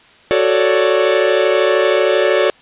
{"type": "chord", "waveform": "45% pulse", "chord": "D major seventh", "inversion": "first", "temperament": "equal", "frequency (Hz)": [370, 440, 554.4, 587.3], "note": ["F#4", "A4", "C#5", "D5"], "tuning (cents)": [0, 0, 0, 0], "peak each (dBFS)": -17, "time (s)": [0.31, 2.5], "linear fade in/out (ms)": 0, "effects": ["white hiss -46 dBFS RMS until 2.61 s", "resampled to 8000 Hz"]}